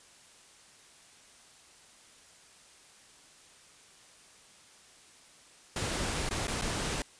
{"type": "noise with dropouts", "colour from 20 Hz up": "pink", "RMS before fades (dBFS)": -33, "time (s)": [5.76, 7.02], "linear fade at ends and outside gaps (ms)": 2, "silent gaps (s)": [[6.291, 6.309], [6.471, 6.48], [6.613, 6.62]], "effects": ["white hiss -57 dBFS RMS until 7.19 s", "resampled to 22050 Hz"]}